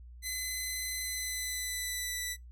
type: tone with pitch glide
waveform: 10% pulse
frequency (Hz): 2029 to 1975.8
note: B6 to B6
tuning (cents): +46 to 0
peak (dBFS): -25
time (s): 0.22-2.37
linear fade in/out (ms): 50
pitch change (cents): -46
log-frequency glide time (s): 1.01-2.19
effects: noise-tail reverb RT60 0.2 s tail -25 dB re dry + added 60 Hz sine -47 dBFS peak until 2.51 s